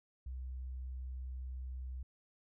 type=tone; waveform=sine; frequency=63.9 Hz; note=C2; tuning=40 cents flat; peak=-40 dBFS; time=0.26-2.03 s; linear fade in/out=5 ms; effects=none